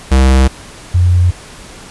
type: tone pair in turn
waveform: square / sine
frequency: 65.8 / 88.95 Hz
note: C2 / F2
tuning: +10 / +32 cents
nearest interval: perfect fourth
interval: 522 cents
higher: second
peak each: -6 dBFS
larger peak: neither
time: 0.11-0.48 / 0.94-1.31 s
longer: neither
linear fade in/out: 10 ms
effects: pink hiss -34 dBFS RMS until 1.9 s + resampled to 24000 Hz